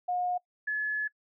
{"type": "tone pair in turn", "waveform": "sine", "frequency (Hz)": [719, 1710.1], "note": ["F#5", "A6"], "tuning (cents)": [-50, -50], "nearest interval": "octave + minor third", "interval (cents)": 1500, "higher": "second", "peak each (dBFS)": -27, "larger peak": "neither", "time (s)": [[0.08, 0.38], [0.67, 1.08]], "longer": "second", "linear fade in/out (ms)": 10, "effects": ["noise-tail reverb RT60 0.1 s tail -23 dB re dry"]}